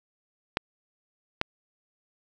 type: clicks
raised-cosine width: 0.3 ms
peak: -8 dBFS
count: 2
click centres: 0.571 / 1.414 s
effects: none